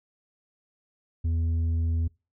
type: tone with tanh clipping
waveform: sine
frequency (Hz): 82.41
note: E2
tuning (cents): 0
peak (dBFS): -24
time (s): 1.24-2.08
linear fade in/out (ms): 10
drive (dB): 5
effects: noise-tail reverb RT60 0.3 s tail -26 dB re dry